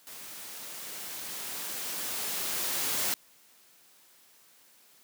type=noise with level ramp; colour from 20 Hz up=white; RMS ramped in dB=-45 to -29 dBFS; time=0.07-3.14 s; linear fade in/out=0 ms; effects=white hiss -60 dBFS RMS until 5.03 s + high-pass 150 Hz 12 dB/octave